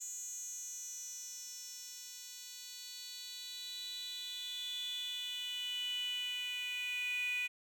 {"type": "tone with high-pass filter sweep", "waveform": "10% pulse", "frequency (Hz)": 493.9, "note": "B4", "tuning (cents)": 0, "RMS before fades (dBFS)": -42, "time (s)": [0, 7.48], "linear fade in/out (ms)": 20, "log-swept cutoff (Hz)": [6800, 2400], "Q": 8.8, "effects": []}